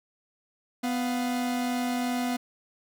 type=tone pair together; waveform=45% pulse; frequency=248.9 / 704 Hz; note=B3 / F5; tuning=+14 / +14 cents; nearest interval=octave + tritone; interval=1800 cents; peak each=-27 / -34 dBFS; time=0.83-2.37 s; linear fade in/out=10 ms; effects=none